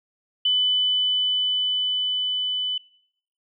sine tone with level ramp, 3000 Hz, F#7, 23 cents sharp, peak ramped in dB -17 to -23 dBFS, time 0.45-2.78 s, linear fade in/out 5 ms, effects noise-tail reverb RT60 0.7 s tail -24 dB re dry

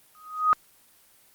sine tone with exponential growth, 1250 Hz, D#6, 8 cents sharp, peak -13 dBFS, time 0.15-0.53 s, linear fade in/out 0 ms, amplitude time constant 82 ms, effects white hiss -58 dBFS RMS until 1.34 s + Opus 24 kbps

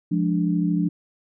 sine chord, D diminished, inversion first, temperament equal, 174.61 / 207.7 / 293.7 Hz, F3 / Ab3 / D4, 0 / 0 / 0 cents, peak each -21 / -27 / -24 dBFS, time 0.11-0.89 s, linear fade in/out 10 ms, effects none

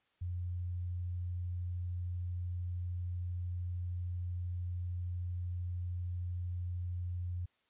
sine tone, 88.7 Hz, F2, 27 cents sharp, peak -35 dBFS, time 0.21-7.46 s, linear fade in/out 10 ms, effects white hiss -75 dBFS RMS until 7.69 s + resampled to 8000 Hz

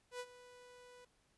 sawtooth tone with ADSR envelope, 493.9 Hz, B4, in tune, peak -37 dBFS, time 0.11-1.05 s, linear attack 87 ms, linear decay 55 ms, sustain -16 dB, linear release 6 ms, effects pink hiss -75 dBFS RMS until 1.37 s + resampled to 24000 Hz

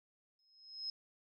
sine tone with exponential growth, 5140 Hz, E8, 45 cents flat, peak -36 dBFS, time 0.39-0.9 s, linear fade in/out 2 ms, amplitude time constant 110 ms, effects none

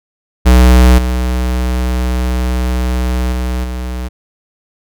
square tone with level steps, 62.2 Hz, B1, 13 cents sharp, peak -4 / -13 / -15 / -19 dBFS, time 0.45-4.09 s, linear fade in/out 20 ms, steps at 0.98 / 3.32 / 3.64 s, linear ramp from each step 2 ms, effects none

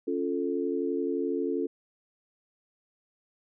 sine chord, Db augmented, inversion none, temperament equal, 277.2 / 349.2 / 440 Hz, Db4 / F4 / A4, 0 / 0 / 0 cents, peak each -31 dBFS, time 0.07-1.67 s, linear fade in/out 10 ms, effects none

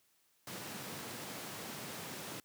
pink high-pass noise, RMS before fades -45 dBFS, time 0.47-2.4 s, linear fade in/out 2 ms, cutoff 120 Hz, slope 24 dB/octave, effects white hiss -73 dBFS RMS until 2.44 s + high-pass 60 Hz 12 dB/octave

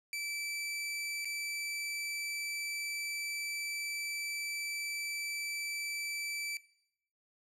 sawtooth tone with dropouts, 2321 Hz, D7, 21 cents flat, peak -32 dBFS, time 0.13-6.57 s, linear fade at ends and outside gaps 1 ms, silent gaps 1.247-1.254 s, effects noise-tail reverb RT60 0.7 s tail -18 dB re dry + low-pass 12000 Hz 12 dB/octave

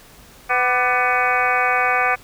harmonic tone with a mistuned harmonic, 250 Hz, B3, 21 cents sharp, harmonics 2 / 3 / 4 / 5 / 6 / 7 / 8 / 9 / 10, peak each -27 / -21 / -31 / -22 / -23 / -26 / -30 / -22 / -27 dBFS, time 0.49-2.16 s, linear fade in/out 20 ms, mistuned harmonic 5, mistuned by -84 cents, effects pink hiss -46 dBFS RMS until 2.23 s

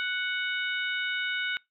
harmonic tone, 740 Hz, F#5, in tune, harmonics 2 / 3 / 4 / 5, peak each -30 / -34 / -36 / -38 dBFS, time 0-1.57 s, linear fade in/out 0 ms, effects noise-tail reverb RT60 0.2 s tail -24 dB re dry

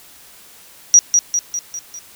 sine tone with echo, 5770 Hz, F#8, 44 cents flat, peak -4 dBFS, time 0.94-0.99 s, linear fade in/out 0 ms, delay 200 ms, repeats 5, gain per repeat -5 dB, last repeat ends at 1.99 s, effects white hiss -44 dBFS RMS until 2.15 s

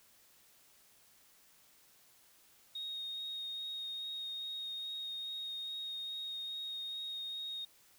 sine tone with vibrato, 3729 Hz, A#7, in tune, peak -38 dBFS, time 2.75-7.65 s, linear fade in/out 5 ms, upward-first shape sine, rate 2.4 Hz, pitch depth 10 cents each way, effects tanh soft clip ceiling -34 dBFS + white hiss -65 dBFS RMS until 7.98 s

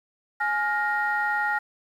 sine tone cluster, 838 / 1411 / 1869 Hz, G#5 / F6 / A#6, +15 / +17 / +4 cents, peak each -26 / -26 / -27 dBFS, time 0.4-1.59 s, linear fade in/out 10 ms, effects tanh soft clip ceiling -14 dBFS + 9-bit

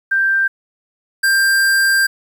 sine / square tone pair in turn, 1576 / 1586 Hz, G6 / G6, +9 / +20 cents, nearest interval unison, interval 11 cents, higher second, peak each -12 dBFS, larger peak neither, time 0.11-0.48 / 1.23-2.07 s, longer second, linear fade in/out 10 ms, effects 8-bit

